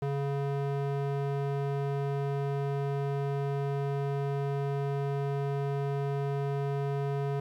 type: tone with band-pass filter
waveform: square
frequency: 140 Hz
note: C#3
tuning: 18 cents sharp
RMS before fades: -31 dBFS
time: 0.02-7.4 s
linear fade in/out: 5 ms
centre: 400 Hz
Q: 0.67
effects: 11-bit